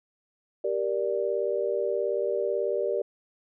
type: chord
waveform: sine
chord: G minor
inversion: none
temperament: just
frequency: 392 / 470.4 / 588 Hz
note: G4 / Bb4 / D5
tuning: 0 / +16 / +2 cents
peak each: -29 dBFS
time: 0.64-3.02 s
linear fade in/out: 5 ms
effects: none

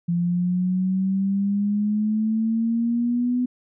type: exponential sweep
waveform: sine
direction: up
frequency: 171.1 to 250 Hz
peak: -19 dBFS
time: 0.08-3.46 s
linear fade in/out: 10 ms
effects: none

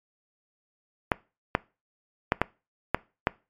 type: clicks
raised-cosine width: 0.5 ms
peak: -5 dBFS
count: 6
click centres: 1.118 / 1.551 / 2.321 / 2.416 / 2.946 / 3.271 s
effects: noise-tail reverb RT60 0.3 s tail -22 dB re dry + MP3 96 kbps

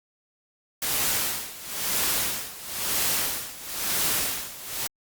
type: noise with tremolo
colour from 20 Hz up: white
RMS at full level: -24 dBFS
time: 0.82-4.87 s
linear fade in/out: 2 ms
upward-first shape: sine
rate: 1 Hz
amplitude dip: 85%
effects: Opus 48 kbps

